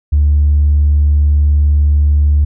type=tone with tanh clipping; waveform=triangle; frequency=73.42 Hz; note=D2; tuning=in tune; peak=-7 dBFS; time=0.12-2.45 s; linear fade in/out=10 ms; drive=5 dB; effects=none